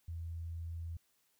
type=tone; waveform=sine; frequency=83.3 Hz; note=E2; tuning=19 cents sharp; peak=-39 dBFS; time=0.08-0.97 s; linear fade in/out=5 ms; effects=white hiss -75 dBFS RMS until 1.39 s